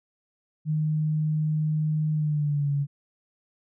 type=tone with pitch glide; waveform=sine; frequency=154.2 to 142.22 Hz; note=D#3 to C#3; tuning=-15 to +45 cents; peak=-22 dBFS; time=0.65-2.87 s; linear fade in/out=50 ms; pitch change=-140 cents; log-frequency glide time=2.13-2.71 s; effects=none